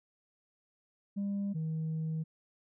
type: tone pair in turn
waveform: sine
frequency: 200.2 / 158.9 Hz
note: G3 / D#3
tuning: +37 / +37 cents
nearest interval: major third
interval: 400 cents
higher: first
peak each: -29 / -30 dBFS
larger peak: first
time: 1.16-1.54 / 1.54-2.24 s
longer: second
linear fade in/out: 20 ms
effects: tanh soft clip ceiling -30 dBFS